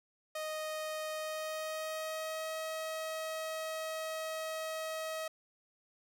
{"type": "tone with pitch glide", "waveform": "sawtooth", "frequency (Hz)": [622.3, 636.1], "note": ["D#5", "D#5"], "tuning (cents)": [0, 38], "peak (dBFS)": -33, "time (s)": [0.35, 5.28], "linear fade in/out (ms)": 5, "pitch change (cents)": 38, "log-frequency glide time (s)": [1.14, 2.56], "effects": []}